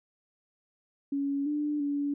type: tone with pitch steps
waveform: sine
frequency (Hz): 280 / 296.2 / 286.1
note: C#4 / D4 / D4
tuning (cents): +18 / +15 / -45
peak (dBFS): -27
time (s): 1.12-2.14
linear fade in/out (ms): 5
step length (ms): 340
effects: none